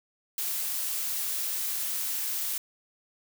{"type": "noise", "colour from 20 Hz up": "blue", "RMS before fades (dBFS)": -31, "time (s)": [0.38, 2.58], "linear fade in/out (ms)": 2, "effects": []}